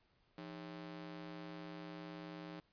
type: ring-modulated tone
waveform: sawtooth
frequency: 239.5 Hz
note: A#3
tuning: 47 cents sharp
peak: -40 dBFS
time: 0.38-2.6 s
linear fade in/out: 2 ms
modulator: 69.5 Hz
effects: pink hiss -75 dBFS RMS until 2.72 s + resampled to 11025 Hz